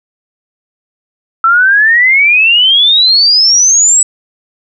sine exponential sweep, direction up, 1321 to 7902 Hz, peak -4 dBFS, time 1.44-4.03 s, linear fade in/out 2 ms, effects none

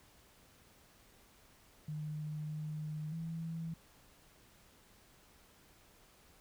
sine tone with pitch steps, 152.3 / 153.3 / 164.1 Hz, D#3 / D#3 / E3, -37 / -25 / -8 cents, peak -38 dBFS, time 1.88-3.74 s, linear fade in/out 5 ms, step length 620 ms, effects pink hiss -64 dBFS RMS until 6.4 s

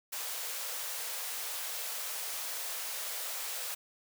white high-pass noise, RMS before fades -38 dBFS, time 0.12-3.75 s, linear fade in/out 10 ms, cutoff 440 Hz, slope 96 dB/octave, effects none

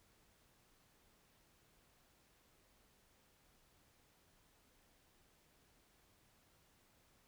silence, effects pink hiss -72 dBFS RMS until 7.27 s

